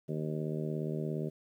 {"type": "harmonic tone", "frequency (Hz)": 77.2, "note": "D#2", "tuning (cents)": -13, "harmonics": [2, 3, 4, 5, 6, 7, 8], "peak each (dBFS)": [-35, -40, -44, -39, -45, -47, -46], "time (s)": [0.08, 1.3], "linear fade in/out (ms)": 20, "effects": ["11-bit"]}